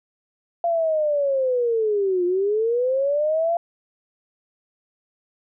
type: linear two-way sweep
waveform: sine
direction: down then up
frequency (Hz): 690 to 349.2 to 690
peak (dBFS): -18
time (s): 0.64-3.57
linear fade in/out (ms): 2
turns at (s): 2.25
effects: none